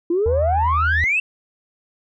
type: exponential sweep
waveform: sine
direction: up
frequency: 329.6 to 2729 Hz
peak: -15 dBFS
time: 0.1-1.2 s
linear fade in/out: 5 ms
type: tone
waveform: sine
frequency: 80 Hz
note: D#2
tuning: 49 cents sharp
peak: -18 dBFS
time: 0.26-1.04 s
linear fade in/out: 0 ms
effects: tanh soft clip ceiling -11 dBFS